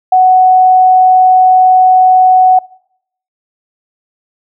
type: tone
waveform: sine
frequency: 743 Hz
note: F#5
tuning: 7 cents sharp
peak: -3 dBFS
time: 0.12-2.59 s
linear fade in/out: 5 ms
effects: noise-tail reverb RT60 0.7 s tail -23 dB re dry